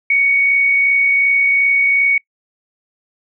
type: tone with amplitude modulation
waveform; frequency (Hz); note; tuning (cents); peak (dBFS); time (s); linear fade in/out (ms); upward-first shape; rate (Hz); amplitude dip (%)
sine; 2233; C#7; +12; -9; 0.1-2.18; 5; sine; 62.7; 30
effects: noise-tail reverb RT60 0.1 s tail -23 dB re dry